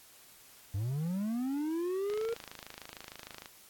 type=linear sweep; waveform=triangle; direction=up; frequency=92.3 to 467.1 Hz; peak=-29 dBFS; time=0.74-2.34 s; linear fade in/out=5 ms
type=click train; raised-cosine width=0.2 ms; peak=-27 dBFS; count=37; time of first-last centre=2.1-3.458 s; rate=26.5 Hz
effects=white hiss -57 dBFS RMS until 3.69 s + AAC 64 kbps